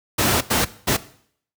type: noise bursts at uneven times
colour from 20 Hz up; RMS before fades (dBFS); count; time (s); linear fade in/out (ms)
pink; -18; 3; 0.18-0.41 / 0.5-0.65 / 0.87-0.97; 10
effects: noise-tail reverb RT60 0.6 s tail -17 dB re dry + high-pass 80 Hz 12 dB/octave